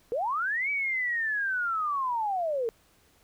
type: linear two-way sweep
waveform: sine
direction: up then down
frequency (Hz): 437.9 to 2300 to 437.9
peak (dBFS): -26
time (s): 0.12-2.69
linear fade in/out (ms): 0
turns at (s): 0.7
effects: pink hiss -63 dBFS RMS until 3.23 s